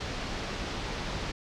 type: low-pass noise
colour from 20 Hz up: pink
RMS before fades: -35 dBFS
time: 0-1.32 s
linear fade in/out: 10 ms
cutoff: 5500 Hz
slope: 24 dB/octave
effects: none